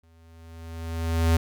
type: tone with exponential growth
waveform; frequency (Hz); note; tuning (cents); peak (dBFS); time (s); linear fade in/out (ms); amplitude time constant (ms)
square; 82.3; E2; -2; -17; 0.03-1.37; 5; 290
effects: none